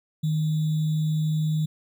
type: tone with sample-and-hold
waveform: sine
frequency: 155.56 Hz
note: D#3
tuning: in tune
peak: -21 dBFS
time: 0.23-1.66 s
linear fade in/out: 10 ms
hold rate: 3675 Hz
effects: none